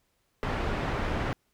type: low-pass noise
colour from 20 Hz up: pink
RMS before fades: -30 dBFS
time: 0.43-1.33 s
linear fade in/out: 0 ms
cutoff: 2000 Hz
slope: 12 dB/octave
effects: pink hiss -73 dBFS RMS until 1.53 s